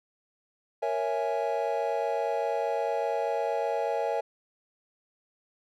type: chord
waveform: triangle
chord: A# half-diminished seventh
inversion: none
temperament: equal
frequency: 466.2 / 554.4 / 659.3 / 830.6 Hz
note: A#4 / C#5 / E5 / G#5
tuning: 0 / 0 / 0 / 0 cents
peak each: -30 dBFS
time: 0.82-4.21 s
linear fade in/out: 10 ms
effects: none